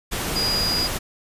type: tone in noise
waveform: sine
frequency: 4888 Hz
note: D#8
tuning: 32 cents flat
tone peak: -21 dBFS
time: 0.35-0.88 s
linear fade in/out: 20 ms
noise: pink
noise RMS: -26 dBFS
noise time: 0.11-0.99 s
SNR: +2 dB
effects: resampled to 32000 Hz